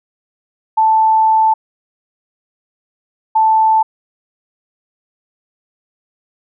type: tone bursts at uneven times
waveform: sine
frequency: 880 Hz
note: A5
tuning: in tune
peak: -8 dBFS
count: 2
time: 0.77-1.54 / 3.35-3.83 s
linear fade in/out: 10 ms
effects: none